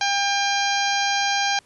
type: harmonic tone with a mistuned harmonic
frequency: 800 Hz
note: G5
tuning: 35 cents sharp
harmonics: 1 / 2 / 3 / 4 / 5 / 6 / 7 / 8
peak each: -23 / -26 / -28 / -29 / -30 / -31 / -31 / -32 dBFS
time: 0.01-1.59 s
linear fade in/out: 2 ms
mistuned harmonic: 5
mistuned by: +23 cents
effects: pink hiss -56 dBFS RMS until 1.65 s + resampled to 24000 Hz